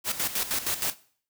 white noise with tremolo, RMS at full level -27 dBFS, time 0.04-0.95 s, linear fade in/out 50 ms, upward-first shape square, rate 6.4 Hz, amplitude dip 70%, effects noise-tail reverb RT60 0.5 s tail -19 dB re dry

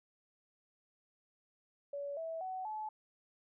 sine tone with pitch steps, 568 / 652.5 / 749.5 / 860.9 Hz, C#5 / E5 / F#5 / A5, +42 / -18 / +22 / -38 cents, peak -38 dBFS, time 1.93-2.89 s, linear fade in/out 5 ms, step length 240 ms, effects none

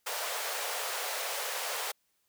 pink high-pass noise, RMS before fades -35 dBFS, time 0.06-1.92 s, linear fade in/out 10 ms, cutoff 470 Hz, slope 48 dB/octave, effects white hiss -75 dBFS RMS until 2.28 s

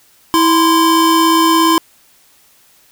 square tone pair together, 326.9 / 1037.8 Hz, E4 / C6, -14 / -14 cents, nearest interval octave + minor sixth, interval 2000 cents, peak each -12 dBFS, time 0.34-1.78 s, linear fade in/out 0 ms, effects white hiss -50 dBFS RMS until 2.91 s

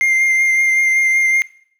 triangle tone with vibrato, 2104 Hz, C7, 9 cents sharp, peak -10 dBFS, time 0.01-1.42 s, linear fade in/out 0 ms, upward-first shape triangle, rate 5.3 Hz, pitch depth 18 cents each way, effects noise-tail reverb RT60 0.6 s tail -20 dB re dry

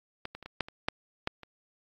clicks, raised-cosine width 0.3 ms, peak -20 / -25 / -30 / -26 / -12 / -28 / -11 / -13 / -29 dBFS, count 9, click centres 0.254 / 0.35 / 0.427 / 0.46 / 0.607 / 0.685 / 0.885 / 1.274 / 1.433 s, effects AAC 64 kbps

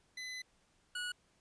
25% pulse tone pair in turn, 2015 / 1460.7 Hz, B6 / F#6, +34 / -23 cents, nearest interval tritone, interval 557 cents, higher first, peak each -38 / -34 dBFS, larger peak second, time 0.17-0.42 / 0.95-1.12 s, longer first, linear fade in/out 5 ms, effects pink hiss -72 dBFS RMS until 1.4 s + resampled to 22050 Hz

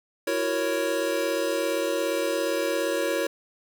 square chord, F# dominant seventh, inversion third, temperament equal with one note detuned, 332.7 / 370 / 466.2 / 554.4 Hz, E4 / F#4 / A#4 / C#5, +16 / 0 / 0 / 0 cents, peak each -31 / -33 / -31 / -28 dBFS, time 0.27-3.27 s, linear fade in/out 5 ms, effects none

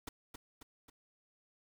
pink noise with echo, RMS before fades -43 dBFS, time 0.07-0.09 s, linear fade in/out 5 ms, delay 270 ms, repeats 3, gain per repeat -5 dB, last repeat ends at 0.9 s, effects none

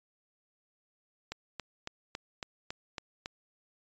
click train, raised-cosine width 0.2 ms, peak -20 dBFS, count 8, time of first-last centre 1.32-3.259 s, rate 3.61 Hz, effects resampled to 16000 Hz

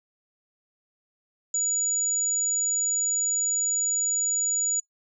sine tone, 6900 Hz, A8, 35 cents flat, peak -21 dBFS, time 1.54-4.8 s, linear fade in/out 5 ms, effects noise-tail reverb RT60 0.1 s tail -23 dB re dry + tanh soft clip ceiling -19 dBFS

